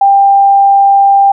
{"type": "tone", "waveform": "sine", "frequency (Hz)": 793, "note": "G5", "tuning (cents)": 20, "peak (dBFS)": -3, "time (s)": [0.01, 1.32], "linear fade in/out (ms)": 5, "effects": []}